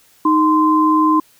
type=tone pair together; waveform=sine; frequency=311.1 / 1036.8 Hz; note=D#4 / C6; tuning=0 / -16 cents; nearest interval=octave + major sixth; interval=2084 cents; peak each=-13 dBFS; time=0.25-1.2 s; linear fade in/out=5 ms; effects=white hiss -52 dBFS RMS until 1.39 s